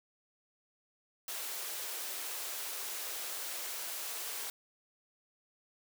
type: high-pass noise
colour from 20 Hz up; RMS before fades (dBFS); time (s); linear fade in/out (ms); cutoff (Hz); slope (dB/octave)
white; -40; 1.28-4.5; 2; 360; 24
effects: none